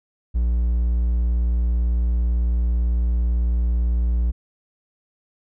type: tone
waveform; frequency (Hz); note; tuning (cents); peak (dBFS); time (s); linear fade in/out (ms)
triangle; 59; A#1; +22; -15; 0.34-4.32; 20
effects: none